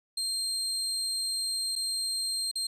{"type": "tone with dropouts", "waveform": "30% pulse", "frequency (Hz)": 4186, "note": "C8", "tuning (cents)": 0, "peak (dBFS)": -26, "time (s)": [0.17, 2.67], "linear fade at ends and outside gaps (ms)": 5, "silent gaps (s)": [[1.755, 1.76], [2.514, 2.555]], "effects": ["resampled to 32000 Hz"]}